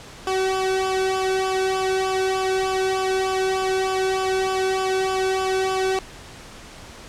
sawtooth tone with flanger, 379.1 Hz, F#4, 42 cents sharp, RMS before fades -22 dBFS, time 0.27-5.99 s, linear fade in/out 2 ms, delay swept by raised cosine 0.48 to 1.03 ms, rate 3.3 Hz, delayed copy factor -0.85, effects pink hiss -41 dBFS RMS until 7.08 s + low-pass 8000 Hz 12 dB/octave

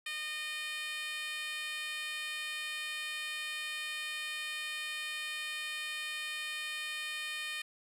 10% pulse tone with high-pass filter, 612 Hz, D#5, 29 cents flat, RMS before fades -39 dBFS, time 0.06-7.62 s, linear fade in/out 5 ms, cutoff 2100 Hz, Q 1.8, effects resampled to 32000 Hz

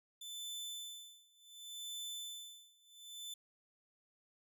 sawtooth tone with tremolo, 3520 Hz, A7, in tune, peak -39 dBFS, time 0.21-3.34 s, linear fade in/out 5 ms, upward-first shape sine, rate 0.68 Hz, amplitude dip 95%, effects none

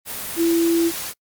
sine tone in noise, 335.1 Hz, E4, 29 cents sharp, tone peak -15 dBFS, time 0.36-0.92 s, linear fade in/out 50 ms, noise white, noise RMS -29 dBFS, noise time 0.05-1.14 s, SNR +11 dB, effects noise-tail reverb RT60 0.1 s tail -26 dB re dry + Opus 32 kbps

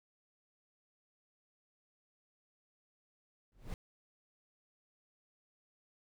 brown noise with exponential growth, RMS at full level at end -34 dBFS, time 3.52-3.74 s, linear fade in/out 1 ms, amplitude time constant 46 ms, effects none

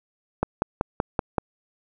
click train, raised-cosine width 1 ms, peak -7 dBFS, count 6, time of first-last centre 0.43-1.382 s, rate 5.25 Hz, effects none

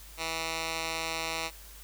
10% pulse tone with band-pass filter, 162.7 Hz, E3, 22 cents flat, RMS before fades -34 dBFS, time 0.17-1.51 s, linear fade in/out 50 ms, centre 3600 Hz, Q 0.69, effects added 50 Hz sine -49 dBFS peak until 1.83 s + white hiss -51 dBFS RMS until 1.83 s

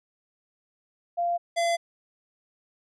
sine / square tone pair in turn, 693 / 681.1 Hz, F5 / F5, -14 / -44 cents, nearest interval unison, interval 30 cents, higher first, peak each -23 dBFS, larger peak neither, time 1.17-1.38 / 1.56-1.77 s, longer neither, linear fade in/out 20 ms, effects resampled to 22050 Hz

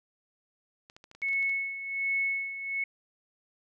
clicks, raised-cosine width 0.2 ms, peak -33 dBFS, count 10, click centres 0.899 / 0.965 / 1.041 / 1.114 / 1.15 / 1.218 / 1.286 / 1.332 / 1.427 / 1.495 s
sine tone with tremolo, 2200 Hz, C#7, 14 cents flat, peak -25 dBFS, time 1.22-2.84 s, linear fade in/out 5 ms, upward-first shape sine, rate 1.3 Hz, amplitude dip 70%
effects none

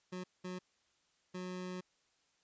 25% pulse tone bursts at uneven times, 182.5 Hz, F#3, 24 cents flat, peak -37 dBFS, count 3, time 0.12-0.24 / 0.44-0.59 / 1.34-1.81 s, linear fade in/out 10 ms, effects white hiss -75 dBFS RMS until 2.43 s + resampled to 16000 Hz

